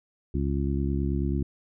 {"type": "harmonic tone", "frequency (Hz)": 69.3, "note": "C#2", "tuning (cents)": 0, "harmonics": [1, 2, 3, 4, 5], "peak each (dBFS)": [-27, -30, -32, -33, -34], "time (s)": [0.34, 1.43], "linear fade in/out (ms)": 5, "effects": []}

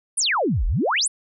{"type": "exponential two-way sweep", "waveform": "sine", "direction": "down then up", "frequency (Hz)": [10650, 35.06, 10650], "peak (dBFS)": -18, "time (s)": [0.17, 1.08], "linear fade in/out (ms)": 10, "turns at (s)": 0.66, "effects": []}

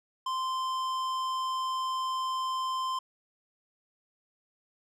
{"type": "tone with tanh clipping", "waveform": "sine", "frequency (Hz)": 1040, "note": "C6", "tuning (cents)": -11, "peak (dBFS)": -31, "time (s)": [0.26, 2.99], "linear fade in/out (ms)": 5, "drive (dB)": 14, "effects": []}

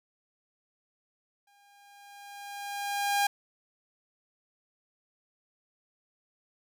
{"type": "tone with exponential growth", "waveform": "sawtooth", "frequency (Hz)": 808, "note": "G#5", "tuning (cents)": -48, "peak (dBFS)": -19, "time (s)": [1.47, 3.27], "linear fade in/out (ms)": 5, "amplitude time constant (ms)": 390, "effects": []}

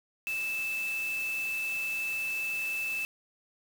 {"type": "tone in noise", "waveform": "sine", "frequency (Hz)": 2632, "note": "E7", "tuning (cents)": -3, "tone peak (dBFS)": -30, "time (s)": [0.27, 3.05], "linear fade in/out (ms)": 0, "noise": "white", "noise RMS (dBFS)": -44, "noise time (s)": [0.27, 3.05], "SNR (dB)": 11, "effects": []}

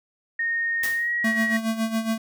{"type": "tone with pitch glide", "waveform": "sine", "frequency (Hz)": [1849, 1903.2], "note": ["A#6", "A#6"], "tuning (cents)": [-15, 35], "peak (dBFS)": -22, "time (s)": [0.39, 1.57], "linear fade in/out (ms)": 5, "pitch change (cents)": 50, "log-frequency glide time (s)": [0.94, 1.1]}
{"type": "noise with exponential decay", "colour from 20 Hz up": "white", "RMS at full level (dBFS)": -28, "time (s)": [0.83, 1.15], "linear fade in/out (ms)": 5, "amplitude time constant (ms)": 69}
{"type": "tone with tremolo", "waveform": "square", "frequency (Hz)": 223.6, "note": "A3", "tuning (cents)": 28, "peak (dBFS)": -21, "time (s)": [1.24, 2.18], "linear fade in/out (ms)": 5, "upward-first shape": "sine", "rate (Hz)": 7.2, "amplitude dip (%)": 70}
{"effects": []}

